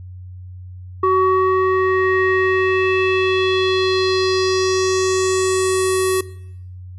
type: tone with low-pass filter sweep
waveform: square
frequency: 375.6 Hz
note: F#4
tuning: 26 cents sharp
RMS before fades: -17 dBFS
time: 1.03-6.21 s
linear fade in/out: 5 ms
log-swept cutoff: 1100 to 11000 Hz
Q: 3.4
effects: noise-tail reverb RT60 0.8 s tail -19 dB re dry + added 91 Hz sine -32 dBFS peak until 6.98 s